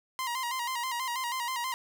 sawtooth tone with vibrato, 994 Hz, B5, 11 cents sharp, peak -27 dBFS, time 0.19-1.74 s, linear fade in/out 0 ms, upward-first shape square, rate 6.2 Hz, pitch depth 78 cents each way, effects none

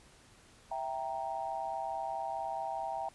sine chord, E diminished, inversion none, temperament equal, 659.3 / 784 / 932.3 Hz, E5 / G5 / Bb5, 0 / 0 / 0 cents, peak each -40 / -37 / -40 dBFS, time 0.71-3.09 s, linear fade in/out 5 ms, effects pink hiss -60 dBFS RMS until 3.14 s + resampled to 24000 Hz

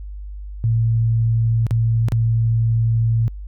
sine tone with dropouts, 114 Hz, A#2, 38 cents flat, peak -14 dBFS, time 0.64-3.28 s, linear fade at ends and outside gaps 0 ms, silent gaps 1.667-1.709 / 2.085-2.121 s, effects added 50 Hz sine -29 dBFS peak until 3.47 s

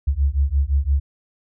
sine beating tone pair, 67 / 72.8 Hz, C2 / D2, +42 / -15 cents, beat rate 5.8 Hz, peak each -19 dBFS, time 0.07-1 s, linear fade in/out 10 ms, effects none

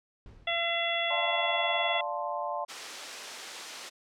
brown noise with exponential decay, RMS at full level -47 dBFS, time 0.26-1.09 s, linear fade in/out 1 ms, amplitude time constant 180 ms
harmonic tone, 679 Hz, F5, 49 cents flat, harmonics 1 / 2 / 3 / 4 / 5, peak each -32 / -39 / -32 / -35 / -32 dBFS, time 0.47-2.01 s, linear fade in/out 5 ms
sine chord, D minor seventh, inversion none, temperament equal, 587.3 / 698.5 / 880 / 1046.5 Hz, D5 / F5 / A5 / C6, 0 / 0 / 0 / 0 cents, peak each -36 dBFS, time 1.1-2.65 s, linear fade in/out 10 ms
white high-pass noise, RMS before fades -38 dBFS, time 2.68-3.9 s, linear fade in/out 20 ms, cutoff 360 Hz, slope 12 dB/octave
effects low-pass 6000 Hz 12 dB/octave

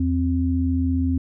sine tone pair together, 82.41 / 261.9 Hz, E2 / C4, 0 / +2 cents, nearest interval octave + minor sixth, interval 2002 cents, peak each -21 dBFS, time 0-1.18 s, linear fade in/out 5 ms, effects none

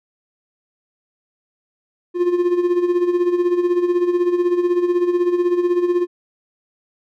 triangle tone with tremolo, 352.9 Hz, F4, 18 cents sharp, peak -10 dBFS, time 2.14-6.07 s, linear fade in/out 50 ms, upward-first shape sine, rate 16 Hz, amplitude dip 65%, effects none

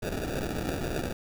violet noise with sample-and-hold, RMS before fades -32 dBFS, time 0.02-1.13 s, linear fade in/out 10 ms, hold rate 1050 Hz, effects none

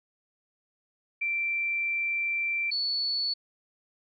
sine tone pair in turn, 2349 / 4434 Hz, D7 / C#8, 0 / 0 cents, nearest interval major seventh, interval 1100 cents, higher second, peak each -26 dBFS, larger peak neither, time 1.21-2.71 / 2.71-3.34 s, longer first, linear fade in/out 10 ms, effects none

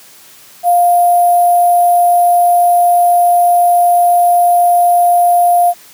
sine tone with sample-and-hold, 702 Hz, F5, 9 cents sharp, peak -6 dBFS, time 0.63-5.74 s, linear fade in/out 50 ms, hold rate 11025 Hz, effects white hiss -40 dBFS RMS until 5.93 s + high-pass 100 Hz 12 dB/octave

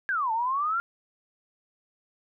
sine exponential two-way sweep, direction down then up, 1661.2 to 870 to 1409 Hz, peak -24 dBFS, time 0.09-0.8 s, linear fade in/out 0 ms, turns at 0.32 s, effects none

